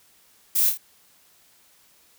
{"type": "noise with echo", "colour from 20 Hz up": "violet", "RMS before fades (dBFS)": -21, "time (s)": [0.55, 0.7], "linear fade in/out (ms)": 10, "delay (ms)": 26, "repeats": 3, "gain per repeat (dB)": -5, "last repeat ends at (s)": 0.778, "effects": ["white hiss -58 dBFS RMS until 2.18 s"]}